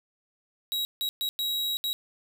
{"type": "tone bursts at uneven times", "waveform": "45% pulse", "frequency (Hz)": 3848, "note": "B7", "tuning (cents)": -46, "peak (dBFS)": -27, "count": 5, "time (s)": [[0.72, 0.85], [1.01, 1.09], [1.21, 1.29], [1.39, 1.77], [1.84, 1.93]], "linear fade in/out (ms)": 0, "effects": []}